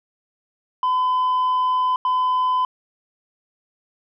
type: tone bursts at uneven times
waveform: sine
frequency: 1012 Hz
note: B5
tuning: 42 cents sharp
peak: -14 dBFS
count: 2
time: 0.83-1.96 / 2.05-2.65 s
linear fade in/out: 2 ms
effects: tanh soft clip ceiling -16 dBFS